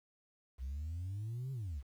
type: exponential two-way sweep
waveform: sine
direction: up then down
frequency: 61.74 to 137 to 61.74 Hz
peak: -36 dBFS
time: 0.58-1.83 s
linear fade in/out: 50 ms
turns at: 1.52 s
effects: tanh soft clip ceiling -36 dBFS + 11-bit